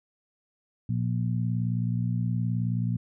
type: harmonic tone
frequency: 59 Hz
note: A#1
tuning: 22 cents sharp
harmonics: 2 / 3 / 4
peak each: -26 / -30 / -35 dBFS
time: 0.89-2.97 s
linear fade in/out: 5 ms
effects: none